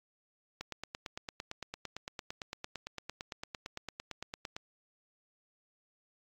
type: click train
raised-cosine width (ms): 0.2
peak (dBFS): -22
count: 36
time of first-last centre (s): 0.61-4.565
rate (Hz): 8.85
effects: AAC 48 kbps